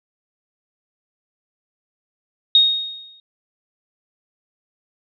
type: tone with exponential decay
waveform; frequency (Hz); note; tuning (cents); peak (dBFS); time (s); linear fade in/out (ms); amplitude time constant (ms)
sine; 3729; A#7; 0; -7; 2.55-3.2; 2; 140
effects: none